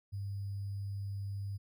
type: tone with sample-and-hold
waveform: sine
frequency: 99.3 Hz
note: G2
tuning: 23 cents sharp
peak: -36 dBFS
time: 0.12-1.58 s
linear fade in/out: 20 ms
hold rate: 4900 Hz
effects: none